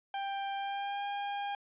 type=tone with pitch glide; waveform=40% pulse; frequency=790 to 808 Hz; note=G5 to G#5; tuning=+13 to -48 cents; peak=-33 dBFS; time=0.14-1.55 s; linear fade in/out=2 ms; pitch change=+39 cents; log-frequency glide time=0.56-1.05 s; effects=resampled to 8000 Hz